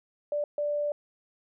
sine tone bursts at uneven times, 587.3 Hz, D5, in tune, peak -26 dBFS, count 2, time 0.32-0.44 / 0.58-0.92 s, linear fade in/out 2 ms, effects none

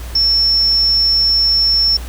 sine tone, 5400 Hz, E8, 41 cents sharp, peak -10 dBFS, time 0.15-1.97 s, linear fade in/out 5 ms, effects added 60 Hz sine -25 dBFS peak until 2.08 s + pink hiss -35 dBFS RMS until 2.08 s

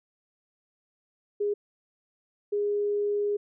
sine tone bursts at uneven times, 411.3 Hz, G#4, 17 cents flat, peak -24 dBFS, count 2, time 1.4-1.54 / 2.52-3.37 s, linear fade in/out 10 ms, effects none

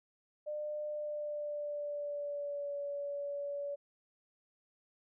sine tone with pitch glide, 600 to 570.6 Hz, D5 to C#5, +37 to +50 cents, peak -36 dBFS, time 0.46-3.76 s, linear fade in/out 20 ms, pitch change -87 cents, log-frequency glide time 0.87-2.76 s, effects none

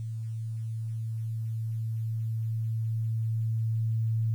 sine tone with level ramp, 112.2 Hz, A2, 34 cents sharp, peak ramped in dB -32 to -24 dBFS, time 0-4.34 s, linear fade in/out 0 ms, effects 10-bit

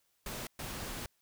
pink noise bursts at uneven times, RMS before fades -41 dBFS, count 2, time 0.26-0.47 / 0.59-1.06 s, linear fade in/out 2 ms, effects white hiss -75 dBFS RMS until 1.21 s

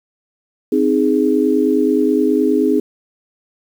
sine chord, Ab major, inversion first, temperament equal, 261.6 / 311.1 / 415.3 Hz, C4 / Eb4 / Ab4, 0 / 0 / 0 cents, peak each -16 dBFS, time 0.72-2.8 s, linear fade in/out 5 ms, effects 7-bit

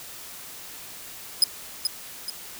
sawtooth tone with echo, 5040 Hz, D#8, 21 cents sharp, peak -11 dBFS, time 1.42-1.44 s, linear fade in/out 2 ms, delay 430 ms, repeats 2, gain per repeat -7 dB, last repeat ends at 2.3 s, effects white hiss -41 dBFS RMS until 2.59 s

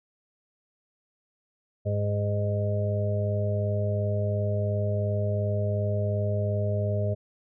harmonic tone, 102.8 Hz, G#2, 17 cents flat, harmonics 1 / 2 / 4 / 5 / 6, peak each -25 / -36 / -35 / -38 / -31 dBFS, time 1.85-7.15 s, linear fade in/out 20 ms, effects none

